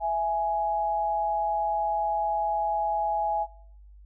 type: tone pair together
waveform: sine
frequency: 664 / 834.1 Hz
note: E5 / G#5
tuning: +12 / +7 cents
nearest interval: major third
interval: 395 cents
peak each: -29 / -25 dBFS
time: 0-3.47 s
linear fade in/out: 50 ms
effects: noise-tail reverb RT60 0.7 s tail -23 dB re dry + added 50 Hz sine -47 dBFS peak until 4.05 s